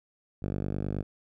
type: tone with band-pass filter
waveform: 5% pulse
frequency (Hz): 49.51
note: G1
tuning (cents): +18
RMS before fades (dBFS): -32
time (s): 0.42-1.03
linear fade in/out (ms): 10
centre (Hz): 110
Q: 0.67
effects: none